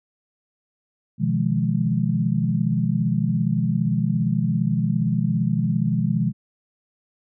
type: chord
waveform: sine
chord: F half-diminished seventh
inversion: second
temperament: just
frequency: 125.72 / 157.15 / 174.61 / 209.5 Hz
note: Cb3 / Eb3 / F3 / Ab3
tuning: +31 / +18 / 0 / +15 cents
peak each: -24 dBFS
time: 1.18-6.33 s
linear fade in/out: 50 ms
effects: none